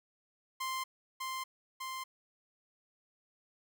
sawtooth tone with echo, 1046.5 Hz, C6, in tune, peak -31 dBFS, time 0.6-0.84 s, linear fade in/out 10 ms, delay 600 ms, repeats 2, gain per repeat -2 dB, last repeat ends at 2.04 s, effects none

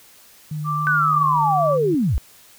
sine tone with vibrato, 151.7 Hz, D#3, 44 cents flat, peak -24 dBFS, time 0.51-1.95 s, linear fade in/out 5 ms, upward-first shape sine, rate 7.4 Hz, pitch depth 20 cents each way
sine tone with pitch glide, 1174.7 to 1157.2 Hz, D6 to D6, 0 to -26 cents, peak -21 dBFS, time 0.64-1.78 s, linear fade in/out 50 ms, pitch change -26 cents, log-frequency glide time 0.89-1.21 s
sine linear sweep, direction down, 1528 to 43.65 Hz, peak -16 dBFS, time 0.87-2.18 s, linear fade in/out 0 ms
effects white hiss -49 dBFS RMS until 2.58 s

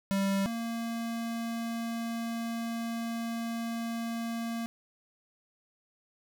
square tone pair in turn, 196 / 230.7 Hz, G3 / A#3, 0 / -18 cents, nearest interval minor third, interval 282 cents, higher second, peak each -27 / -33 dBFS, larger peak first, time 0.11-0.46 / 0.46-4.66 s, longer second, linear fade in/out 0 ms, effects none

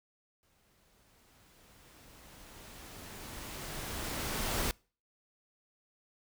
pink noise with exponential growth, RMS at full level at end -32 dBFS, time 0.43-4.71 s, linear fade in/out 0 ms, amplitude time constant 930 ms, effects noise-tail reverb RT60 0.4 s tail -26 dB re dry

